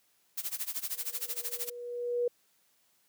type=noise with tremolo; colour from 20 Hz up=blue; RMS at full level=-33 dBFS; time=0.37-1.7 s; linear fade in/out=10 ms; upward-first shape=sine; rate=13 Hz; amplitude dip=90%
type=tone with exponential growth; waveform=sine; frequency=483.1 Hz; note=B4; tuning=38 cents flat; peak=-25 dBFS; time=0.9-2.28 s; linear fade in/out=5 ms; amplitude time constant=300 ms
effects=white hiss -70 dBFS RMS until 3.08 s + high-pass 100 Hz 12 dB/octave